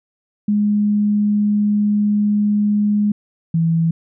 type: tone pair in turn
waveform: sine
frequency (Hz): 207.7 / 164.71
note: G#3 / E3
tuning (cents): 0 / -1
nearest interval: major third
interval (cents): 401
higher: first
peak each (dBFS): -13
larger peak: neither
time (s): 0.48-3.12 / 3.54-3.91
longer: first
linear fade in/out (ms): 5
effects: none